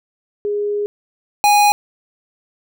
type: tone pair in turn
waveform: sine / square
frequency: 412.5 / 825 Hz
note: G#4 / G#5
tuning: -12 / -12 cents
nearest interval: octave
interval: 1200 cents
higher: second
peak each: -17 / -10 dBFS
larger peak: second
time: 0.45-0.86 / 1.44-1.72 s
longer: first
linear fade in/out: 0 ms
effects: none